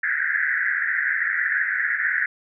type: band-pass noise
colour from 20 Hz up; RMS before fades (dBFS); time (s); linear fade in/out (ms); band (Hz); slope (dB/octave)
pink; -23; 0.03-2.26; 5; 1500 to 2000; 96
effects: none